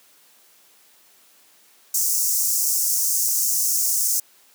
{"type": "high-pass noise", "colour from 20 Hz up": "pink", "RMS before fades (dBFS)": -21, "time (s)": [1.94, 4.2], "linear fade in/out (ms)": 5, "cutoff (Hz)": 5700, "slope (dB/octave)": 48, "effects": ["white hiss -55 dBFS RMS until 4.54 s", "high-pass 200 Hz 12 dB/octave"]}